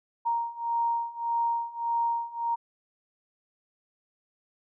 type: beating tone pair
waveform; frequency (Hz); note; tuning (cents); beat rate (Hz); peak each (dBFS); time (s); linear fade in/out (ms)
sine; 932.3 / 934; A#5 / A#5; 0 / +3; 1.7; -30 / -28; 0.25-2.56; 20
effects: none